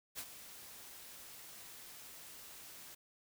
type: noise with ADSR envelope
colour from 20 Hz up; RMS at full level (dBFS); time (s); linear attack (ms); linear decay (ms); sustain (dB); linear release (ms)
white; -42; 0.15-2.95; 36; 60; -11; 8
effects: none